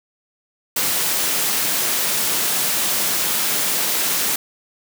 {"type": "high-pass noise", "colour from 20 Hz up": "white", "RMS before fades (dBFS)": -20, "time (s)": [0.76, 4.36], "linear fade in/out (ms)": 5, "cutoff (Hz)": 130, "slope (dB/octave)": 24, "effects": []}